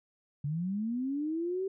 sine linear sweep, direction up, 138.59 to 390.4 Hz, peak -30 dBFS, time 0.44-1.68 s, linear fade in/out 5 ms, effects none

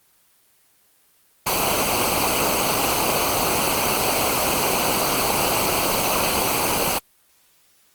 pink noise with comb filter, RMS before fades -20 dBFS, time 1.46-6.99 s, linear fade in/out 10 ms, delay 0.56 ms, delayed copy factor -0.85, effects white hiss -59 dBFS RMS until 7.94 s + Opus 24 kbps

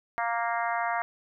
harmonic tone, 233.1 Hz, A#3, in tune, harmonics 3 / 4 / 5 / 6 / 7 / 8 / 9, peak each -30 / -32 / -34 / -36 / -37 / -38 / -39 dBFS, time 0.18-1.02 s, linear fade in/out 0 ms, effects none

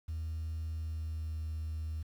sine tone with pitch glide, 80.1 to 78.95 Hz, E2 to D#2, -49 to +26 cents, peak -33 dBFS, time 0.08-2.03 s, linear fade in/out 10 ms, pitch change -25 cents, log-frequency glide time 0.67-1.48 s, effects tanh soft clip ceiling -33 dBFS + 10-bit

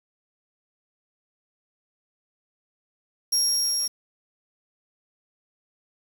30% pulse tone with level ramp, 5588 Hz, F8, in tune, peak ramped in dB -15 to -20 dBFS, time 3.32-3.88 s, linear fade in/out 10 ms, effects 7-bit

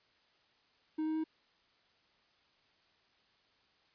triangle tone with pitch steps, 312.1 / 314.3 / 316.5 Hz, D#4 / D#4 / D#4, +5 / +18 / +30 cents, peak -30 dBFS, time 0.98-1.241 s, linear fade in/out 10 ms, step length 87 ms, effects white hiss -70 dBFS RMS until 3.94 s + resampled to 11025 Hz

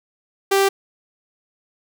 sawtooth tone, 392 Hz, G4, in tune, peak -10 dBFS, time 0.51-0.69 s, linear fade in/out 10 ms, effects none

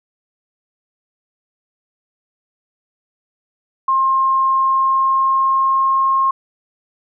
sine tone with pitch glide, 1064 to 1072.6 Hz, C6 to C6, +29 to +43 cents, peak -12 dBFS, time 3.88-6.31 s, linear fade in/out 5 ms, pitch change +14 cents, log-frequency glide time 4.52-6.08 s, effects none

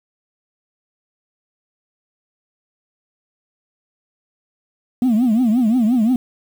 sine tone with vibrato, 234 Hz, A#3, 7 cents sharp, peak -10 dBFS, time 5.02-6.16 s, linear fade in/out 2 ms, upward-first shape triangle, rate 5.7 Hz, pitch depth 220 cents each way, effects tanh soft clip ceiling -11 dBFS + 7-bit

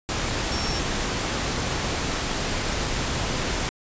sine tone in noise, 5470 Hz, F8, 37 cents flat, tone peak -31 dBFS, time 0.52-0.79 s, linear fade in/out 0 ms, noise pink, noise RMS -26 dBFS, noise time 0.09-3.69 s, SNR -8 dB, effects resampled to 16000 Hz

